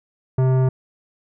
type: tone with tanh clipping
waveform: sine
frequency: 130 Hz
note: C3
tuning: 11 cents flat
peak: -16 dBFS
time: 0.38-0.69 s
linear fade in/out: 5 ms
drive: 15 dB
effects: none